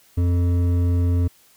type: tone with hard clipping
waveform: triangle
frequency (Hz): 87.7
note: F2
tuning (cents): +8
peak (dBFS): -18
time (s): 0.17-1.28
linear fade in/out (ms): 10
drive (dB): 13
effects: white hiss -55 dBFS RMS until 1.56 s